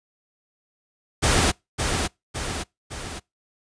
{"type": "noise with echo", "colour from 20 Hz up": "pink", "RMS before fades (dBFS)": -19, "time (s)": [1.22, 1.52], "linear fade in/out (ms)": 20, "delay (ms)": 560, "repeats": 3, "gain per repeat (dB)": -5, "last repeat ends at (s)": 3.2, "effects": ["noise-tail reverb RT60 0.2 s tail -25 dB re dry", "resampled to 22050 Hz"]}